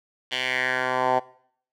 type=tone with band-pass filter sweep; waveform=10% pulse; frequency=128 Hz; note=C3; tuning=38 cents flat; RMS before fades=-24 dBFS; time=0.31-1.2 s; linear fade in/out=20 ms; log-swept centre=3000 to 810 Hz; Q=3.1; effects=noise-tail reverb RT60 0.6 s tail -20 dB re dry